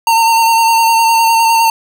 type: tone with vibrato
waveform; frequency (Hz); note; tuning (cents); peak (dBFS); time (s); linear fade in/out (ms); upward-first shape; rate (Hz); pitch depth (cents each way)
square; 911; A#5; -40; -8; 0.07-1.7; 2; square; 9.8; 17
effects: none